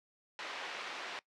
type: band-pass noise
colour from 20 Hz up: white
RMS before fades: -43 dBFS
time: 0.39-1.19 s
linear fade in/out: 0 ms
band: 470 to 2800 Hz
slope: 12 dB/octave
effects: noise-tail reverb RT60 0.1 s tail -20 dB re dry + low-pass 6000 Hz 12 dB/octave